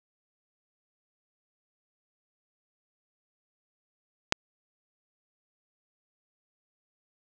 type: click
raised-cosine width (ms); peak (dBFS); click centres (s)
0.2; -3; 4.324
effects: resampled to 24000 Hz + 7-bit